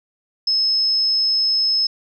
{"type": "tone", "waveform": "sine", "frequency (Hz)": 5190, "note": "E8", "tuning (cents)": -28, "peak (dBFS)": -15, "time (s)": [0.47, 1.87], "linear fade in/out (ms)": 5, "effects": []}